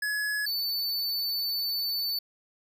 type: tone pair in turn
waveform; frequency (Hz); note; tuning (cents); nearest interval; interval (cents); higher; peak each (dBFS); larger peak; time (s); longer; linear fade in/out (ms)
square; 1693 / 4505; G#6 / C#8; +33 / +27; octave + perfect fourth; 1694; second; -28; neither; 0.02-0.46 / 0.46-2.19; second; 5
effects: none